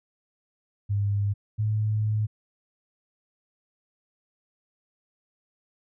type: tone pair in turn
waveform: sine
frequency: 101.3 / 107.32 Hz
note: G#2 / A2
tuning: -43 / -43 cents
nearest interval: minor second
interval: 100 cents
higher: second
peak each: -22 / -22 dBFS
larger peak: neither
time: 0.89-1.34 / 1.58-2.27 s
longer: second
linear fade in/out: 20 ms
effects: none